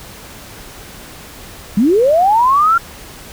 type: linear sweep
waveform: sine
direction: up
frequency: 186.2 to 1396.9 Hz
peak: -8 dBFS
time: 1.77-2.78 s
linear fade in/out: 5 ms
effects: pink hiss -35 dBFS RMS until 3.32 s